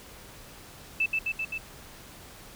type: tone with echo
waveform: sine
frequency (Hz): 2637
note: E7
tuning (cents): 0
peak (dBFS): -22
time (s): 1-1.06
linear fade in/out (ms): 5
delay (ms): 130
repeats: 4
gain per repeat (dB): -2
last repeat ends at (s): 1.58
effects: pink hiss -48 dBFS RMS until 2.55 s